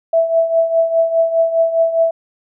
sine tone with tremolo, 659.3 Hz, E5, in tune, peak -8 dBFS, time 0.13-2.11 s, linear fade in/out 5 ms, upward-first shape triangle, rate 4.9 Hz, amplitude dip 75%, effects none

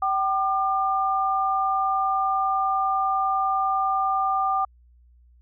sine tone pair together, 770.1 / 1200 Hz, G5 / D6, -31 / +37 cents, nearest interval minor sixth, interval 768 cents, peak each -23 dBFS, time 0.02-4.65 s, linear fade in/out 5 ms, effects added 60 Hz sine -52 dBFS peak until 5.41 s

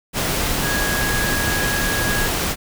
sine tone in noise, 1654 Hz, G#6, 8 cents flat, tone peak -23 dBFS, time 0.61-2.3 s, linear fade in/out 50 ms, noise pink, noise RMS -21 dBFS, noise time 0.13-2.56 s, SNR -5 dB, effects none

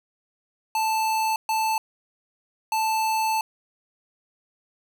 square tone bursts at uneven times, 880 Hz, A5, in tune, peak -22 dBFS, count 3, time 0.75-1.36 / 1.49-1.78 / 2.72-3.41 s, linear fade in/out 2 ms, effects none

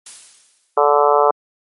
blue noise with exponential decay, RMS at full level -31 dBFS, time 0.06-0.94 s, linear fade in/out 5 ms, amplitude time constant 190 ms
harmonic tone, 145.7 Hz, D3, 13 cents flat, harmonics 3 / 4 / 5 / 6 / 7 / 8 / 9, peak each -16 / -17 / -18 / -19 / -19 / -20 / -21 dBFS, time 0.77-1.31 s, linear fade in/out 5 ms
effects MP3 48 kbps

